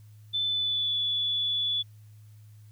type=tone with pitch glide; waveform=sine; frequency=3520 to 3438 Hz; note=A7 to A7; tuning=0 to -41 cents; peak=-25 dBFS; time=0.33-1.83 s; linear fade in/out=20 ms; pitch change=-41 cents; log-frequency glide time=0.44-0.98 s; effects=added 106 Hz sine -48 dBFS peak until 2.71 s + white hiss -67 dBFS RMS until 2.71 s